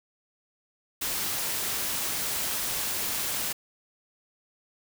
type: noise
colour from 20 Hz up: white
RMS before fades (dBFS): -30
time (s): 1.01-3.53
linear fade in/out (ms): 10
effects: none